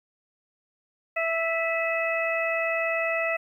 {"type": "harmonic tone with a mistuned harmonic", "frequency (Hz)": 659.3, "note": "E5", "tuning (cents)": 0, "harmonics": [1, 2, 3, 4], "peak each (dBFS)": [-27, -33, -29, -30], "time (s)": [1.16, 3.37], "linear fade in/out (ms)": 10, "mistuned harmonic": 4, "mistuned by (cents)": -35, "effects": ["10-bit"]}